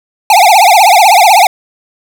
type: tone with vibrato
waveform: square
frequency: 784 Hz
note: G5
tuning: in tune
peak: -3 dBFS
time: 0.3-1.47 s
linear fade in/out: 2 ms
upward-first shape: triangle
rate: 16 Hz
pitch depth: 260 cents each way
effects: none